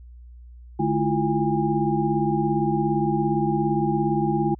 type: tone cluster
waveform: sine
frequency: 148.2 / 214.9 / 330.7 / 348.1 / 812 Hz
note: D3 / A3 / E4 / F4 / G#5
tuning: +16 / -41 / +6 / -6 / -39 cents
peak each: -26 dBFS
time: 0.79-4.55 s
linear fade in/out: 10 ms
effects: added 60 Hz sine -41 dBFS peak until 4.59 s